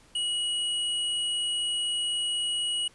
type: tone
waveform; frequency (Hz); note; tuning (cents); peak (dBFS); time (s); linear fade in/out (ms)
square; 2911; F#7; -29; -27; 0.15-2.88; 5
effects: pink hiss -58 dBFS RMS until 2.94 s + resampled to 24000 Hz